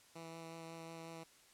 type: tone with vibrato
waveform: 10% pulse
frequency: 164.5 Hz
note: E3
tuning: 3 cents flat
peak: -40 dBFS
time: 0.15-1.24 s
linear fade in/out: 10 ms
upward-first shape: sine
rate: 5.5 Hz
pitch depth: 10 cents each way
effects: white hiss -65 dBFS RMS until 1.53 s + low-pass 10000 Hz 12 dB/octave